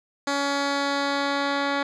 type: tone with low-pass filter sweep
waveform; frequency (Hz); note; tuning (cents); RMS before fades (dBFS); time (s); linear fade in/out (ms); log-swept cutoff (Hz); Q
10% pulse; 281.2; C#4; +25; -25; 0.27-1.83; 5; 6200 to 3300; 1.4
effects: none